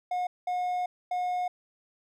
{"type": "tone bursts at uneven times", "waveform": "triangle", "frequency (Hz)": 722, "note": "F#5", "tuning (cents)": -43, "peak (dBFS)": -25, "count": 3, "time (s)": [[0.11, 0.27], [0.47, 0.86], [1.11, 1.48]], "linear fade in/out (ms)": 5, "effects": []}